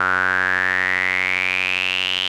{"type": "tone with band-pass filter sweep", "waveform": "sawtooth", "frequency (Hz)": 92.5, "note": "F#2", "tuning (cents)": 0, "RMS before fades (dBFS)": -20, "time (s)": [0, 2.28], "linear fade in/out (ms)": 5, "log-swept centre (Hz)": [1400, 3100], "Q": 8.6, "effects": []}